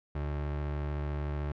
30% pulse tone with vibrato, 73.42 Hz, D2, in tune, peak -29 dBFS, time 0.15-1.52 s, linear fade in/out 5 ms, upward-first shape sine, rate 16 Hz, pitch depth 14 cents each way, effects low-pass 2000 Hz 12 dB/octave

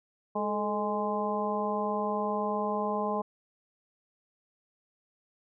harmonic tone with a mistuned harmonic, 207.7 Hz, G#3, in tune, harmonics 1 / 2 / 3 / 4 / 5, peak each -34 / -34 / -34 / -34 / -34 dBFS, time 0.35-3.22 s, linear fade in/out 10 ms, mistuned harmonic 2, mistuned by +63 cents, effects none

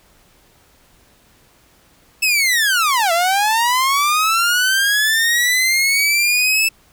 sawtooth linear two-way sweep, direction down then up, 2637 to 659.3 to 2637 Hz, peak -10 dBFS, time 2.22-6.69 s, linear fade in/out 10 ms, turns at 3.12 s, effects pink hiss -53 dBFS RMS until 6.92 s

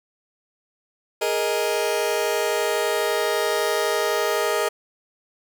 sawtooth chord, Ab suspended second, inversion none, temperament just, 415.3 / 467.2 / 623 Hz, Ab4 / Bb4 / Eb5, 0 / +4 / +2 cents, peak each -21 dBFS, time 1.21-4.69 s, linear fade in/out 10 ms, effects none

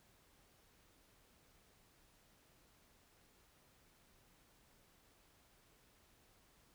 silence, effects pink hiss -70 dBFS RMS until 6.74 s

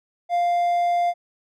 triangle tone, 698.5 Hz, F5, in tune, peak -16 dBFS, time 0.29-1.14 s, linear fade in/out 50 ms, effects none

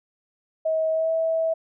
sine tone with pitch glide, 638 to 649.9 Hz, D#5 to E5, +43 to -25 cents, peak -20 dBFS, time 0.65-1.54 s, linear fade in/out 10 ms, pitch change +32 cents, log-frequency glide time 0.91-1.11 s, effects none

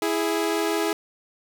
sawtooth tone pair together, 329.7 / 415.4 Hz, E4 / G#4, 0 / 0 cents, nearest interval major third, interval 400 cents, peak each -21 dBFS, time 0.02-0.93 s, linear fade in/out 2 ms, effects none

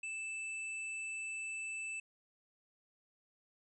square tone, 2638 Hz, E7, 1 cent sharp, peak -40 dBFS, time 0.03-2 s, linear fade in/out 5 ms, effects resampled to 22050 Hz

